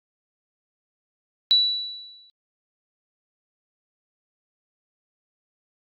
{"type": "tone with exponential decay", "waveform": "sine", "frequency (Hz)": 3940, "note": "B7", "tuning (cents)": -5, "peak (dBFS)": -12, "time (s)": [1.51, 2.3], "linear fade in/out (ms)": 0, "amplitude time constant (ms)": 170, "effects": ["Opus 48 kbps"]}